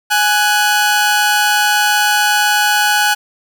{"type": "tone pair together", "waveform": "sawtooth", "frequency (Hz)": [832.9, 1484], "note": ["G#5", "F#6"], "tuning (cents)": [5, 5], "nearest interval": "minor seventh", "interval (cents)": 1000, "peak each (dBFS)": -10, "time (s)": [0.1, 3.15], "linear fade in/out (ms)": 20, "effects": ["7-bit"]}